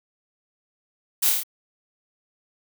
blue noise with echo, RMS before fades -21 dBFS, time 1.22-1.3 s, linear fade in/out 10 ms, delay 27 ms, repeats 5, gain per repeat -2 dB, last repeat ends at 1.435 s, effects none

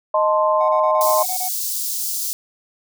sine chord, A diminished, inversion second, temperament equal, 622.3 / 880 / 1046.5 Hz, Eb5 / A5 / C6, 0 / 0 / 0 cents, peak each -17 / -22 / -18 dBFS, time 0.14-1.23 s, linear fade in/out 5 ms
triangle tone bursts, 740 Hz, F#5, in tune, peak -23 dBFS, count 8, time 0.6-1.488 s, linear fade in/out 10 ms, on 90 ms, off 24 ms
white high-pass noise, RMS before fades -24 dBFS, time 1.01-2.33 s, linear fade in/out 0 ms, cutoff 4700 Hz, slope 24 dB/octave
effects none

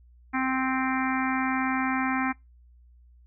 harmonic tone, 261.6 Hz, C4, in tune, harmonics 1 / 3 / 4 / 5 / 6 / 7 / 8 / 9, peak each -27 / -32 / -33 / -34 / -35 / -35 / -36 / -37 dBFS, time 0.33-2.33 s, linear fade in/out 20 ms, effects noise-tail reverb RT60 0.2 s tail -23 dB re dry + added 60 Hz sine -52 dBFS peak until 3.26 s

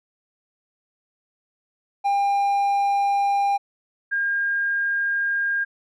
triangle / sine tone pair in turn, 801 / 1613.1 Hz, G5 / G6, +37 / +49 cents, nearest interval octave, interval 1212 cents, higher second, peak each -16 / -20 dBFS, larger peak first, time 2.04-3.58 / 4.11-5.65 s, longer neither, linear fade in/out 20 ms, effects none

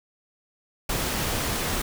pink noise, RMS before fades -27 dBFS, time 0.89-1.82 s, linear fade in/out 5 ms, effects none

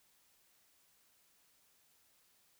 silence, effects white hiss -71 dBFS RMS until 2.59 s

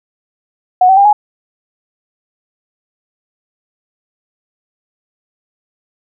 sine tone with pitch steps, 733 / 765.9 / 800.3 / 836.2 Hz, F#5 / G5 / G5 / G#5, -16 / -40 / +36 / +12 cents, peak -4 dBFS, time 0.81-1.13 s, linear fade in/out 5 ms, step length 80 ms, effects none

